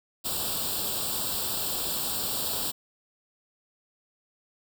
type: noise with comb filter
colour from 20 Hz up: white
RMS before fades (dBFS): -30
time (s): 0.24-2.72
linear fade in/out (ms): 20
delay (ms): 0.24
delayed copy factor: +0.85
effects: none